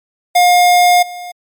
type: tone with level steps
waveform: square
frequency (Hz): 712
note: F5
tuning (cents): +33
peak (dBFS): -7 / -26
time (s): 0.35-1.32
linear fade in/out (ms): 10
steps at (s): 1.02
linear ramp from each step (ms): 10
effects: MP3 96 kbps